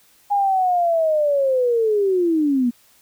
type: linear sweep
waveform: sine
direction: down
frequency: 822 to 233.1 Hz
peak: -15 dBFS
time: 0.3-2.71 s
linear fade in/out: 20 ms
effects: white hiss -55 dBFS RMS until 3.01 s